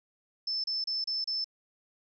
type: tone bursts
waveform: sine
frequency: 5274 Hz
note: E8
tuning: in tune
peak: -29 dBFS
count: 5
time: 0.47-1.444 s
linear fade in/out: 5 ms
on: 170 ms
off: 31 ms
effects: none